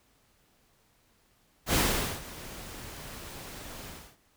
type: noise with ADSR envelope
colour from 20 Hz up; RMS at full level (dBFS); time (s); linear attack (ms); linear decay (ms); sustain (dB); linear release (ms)
pink; -24; 1.66-4.17; 86; 450; -19; 290
effects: pink hiss -67 dBFS RMS until 4.36 s